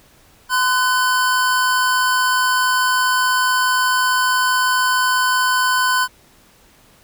square tone pair together, 1022 / 1497.3 Hz, C6 / F#6, -41 / +20 cents, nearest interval perfect fifth, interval 661 cents, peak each -18 dBFS, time 0.49-6.08 s, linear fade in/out 50 ms, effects pink hiss -51 dBFS RMS until 7.03 s

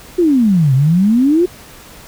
sine exponential two-way sweep, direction down then up, 370 to 127.4 to 370 Hz, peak -8 dBFS, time 0.18-1.46 s, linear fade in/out 10 ms, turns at 0.74 s, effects pink hiss -38 dBFS RMS until 2.07 s

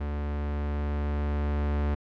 45% pulse tone with level ramp, 73.1 Hz, D2, 7 cents flat, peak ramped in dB -29 to -24 dBFS, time 0-1.95 s, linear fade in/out 10 ms, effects low-pass 2000 Hz 12 dB/octave

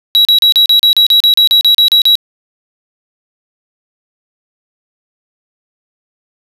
triangle tone bursts, 3883 Hz, B7, 30 cents flat, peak -3 dBFS, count 15, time 0.15-2.154 s, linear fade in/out 0 ms, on 100 ms, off 36 ms, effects resampled to 32000 Hz + 7-bit

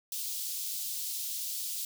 white high-pass noise, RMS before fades -36 dBFS, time 0.12-1.85 s, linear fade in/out 2 ms, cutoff 3500 Hz, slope 24 dB/octave, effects none

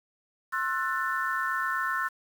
sine chord, F# half-diminished seventh, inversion second, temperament just, 1065.6 / 1332 / 1480 / 1776 Hz, C6 / E6 / F#6 / A6, +31 / +18 / 0 / +16 cents, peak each -32 dBFS, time 0.52-2.09 s, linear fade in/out 20 ms, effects 8-bit

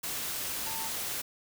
sine tone in noise, 897 Hz, A5, 33 cents sharp, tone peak -40 dBFS, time 0.66-0.89 s, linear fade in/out 10 ms, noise white, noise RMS -35 dBFS, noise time 0.03-1.22 s, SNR -8 dB, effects none

